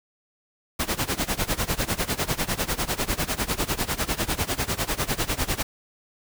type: noise with tremolo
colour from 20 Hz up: pink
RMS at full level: -23 dBFS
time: 0.79-5.63 s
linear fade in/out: 10 ms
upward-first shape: sine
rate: 10 Hz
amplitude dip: 90%
effects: none